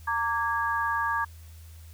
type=tone cluster; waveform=sine; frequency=919 / 1162 / 1647 Hz; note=A#5 / D6 / G#6; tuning=-25 / -19 / -15 cents; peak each=-29 dBFS; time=0.07-1.25 s; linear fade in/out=10 ms; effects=added 81 Hz sine -44 dBFS peak until 1.93 s + white hiss -57 dBFS RMS until 1.93 s